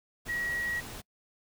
sine tone in noise, 1910 Hz, A#6, 42 cents sharp, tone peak -30 dBFS, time 0.28-0.81 s, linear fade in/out 20 ms, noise pink, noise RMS -43 dBFS, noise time 0.25-1.02 s, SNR +10 dB, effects noise-tail reverb RT60 0.1 s tail -26 dB re dry

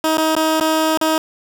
15% pulse tone with dropouts, 316.4 Hz, D#4, 29 cents sharp, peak -8 dBFS, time 0.04-1.18 s, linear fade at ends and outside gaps 1 ms, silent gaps 0.172-0.181 / 0.352-0.365 / 0.6-0.609 / 0.974-1.013 s, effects 8-bit

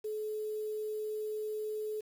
sine tone with quantisation, 428.2 Hz, A4, 47 cents flat, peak -34 dBFS, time 0.04-2.01 s, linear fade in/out 10 ms, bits 9, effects none

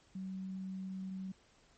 sine tone, 189.3 Hz, F#3, 40 cents sharp, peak -39 dBFS, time 0.15-1.32 s, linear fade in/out 5 ms, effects pink hiss -67 dBFS RMS until 1.77 s + MP3 32 kbps

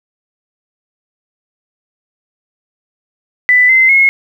sine tone with pitch steps, 1991 / 2064 / 2168 Hz, B6 / C7 / C#7, +14 / -24 / -39 cents, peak -5 dBFS, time 3.49-4.09 s, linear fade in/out 0 ms, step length 200 ms, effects 7-bit

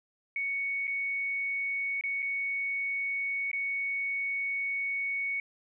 sine tone with dropouts, 2225 Hz, C#7, 6 cents sharp, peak -29 dBFS, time 0.36-5.4 s, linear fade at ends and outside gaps 2 ms, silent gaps 0.871-0.877 / 2.011-2.037 / 2.222-2.226 / 3.515-3.531 s, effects none

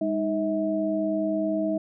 sine tone cluster, 202.9 / 312.6 / 644 Hz, G#3 / D#4 / E5, -40 / +8 / -41 cents, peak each -30 / -26 / -27 dBFS, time 0.01-1.78 s, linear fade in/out 5 ms, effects none

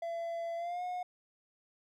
triangle tone with pitch glide, 674 to 722.4 Hz, E5 to F#5, +38 to -42 cents, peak -33 dBFS, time 0.02-1.03 s, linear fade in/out 5 ms, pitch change +120 cents, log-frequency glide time 0.56-0.83 s, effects none

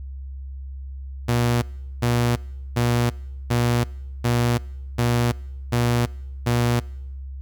sawtooth tone bursts, 120 Hz, B2, 49 cents flat, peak -14 dBFS, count 8, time 1.28-6.8 s, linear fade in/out 10 ms, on 340 ms, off 400 ms, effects noise-tail reverb RT60 0.9 s tail -24 dB re dry + added 67 Hz sine -31 dBFS peak until 7.41 s

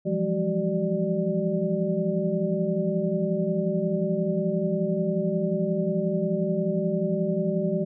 sine tone cluster, 168.7 / 180 / 205.4 / 380.2 / 593 Hz, E3 / F#3 / G#3 / F#4 / D5, +40 / -47 / -19 / +47 / +17 cents, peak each -29 dBFS, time 0.05-7.85 s, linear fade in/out 20 ms, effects none

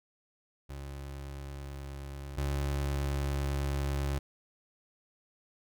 30% pulse tone pair in turn, 69.3 / 69.86 Hz, C#2 / C#2, 0 / +14 cents, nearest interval unison, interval 14 cents, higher second, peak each -37 / -27 dBFS, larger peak second, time 0.69-2.37 / 2.37-4.19 s, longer second, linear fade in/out 10 ms, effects none

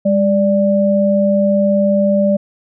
sine tone pair together, 202 / 587.3 Hz, G#3 / D5, -48 / 0 cents, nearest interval octave + tritone, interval 1848 cents, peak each -13 dBFS, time 0.05-2.37 s, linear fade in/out 10 ms, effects none

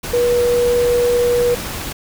sine tone in noise, 483.5 Hz, B4, 37 cents flat, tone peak -12 dBFS, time 0.13-1.55 s, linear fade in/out 10 ms, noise pink, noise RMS -26 dBFS, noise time 0.03-1.93 s, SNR +11 dB, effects none

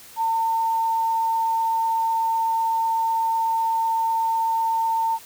sine tone, 904 Hz, A5, 47 cents sharp, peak -19 dBFS, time 0.16-5.19 s, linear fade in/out 50 ms, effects white hiss -45 dBFS RMS until 5.25 s

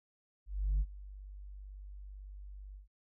sine tone with ADSR envelope, 49 Hz, G1, in tune, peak -24 dBFS, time 0.46-2.88 s, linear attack 340 ms, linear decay 53 ms, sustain -21 dB, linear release 130 ms, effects tanh soft clip ceiling -26 dBFS

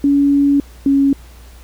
sine tone pair in turn, 282.5 / 276.7 Hz, C#4 / C#4, +33 / -3 cents, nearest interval unison, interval 36 cents, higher first, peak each -9 dBFS, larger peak neither, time 0.04-0.6 / 0.86-1.13 s, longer first, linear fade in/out 2 ms, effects added 60 Hz sine -37 dBFS peak until 1.63 s + pink hiss -46 dBFS RMS until 1.63 s

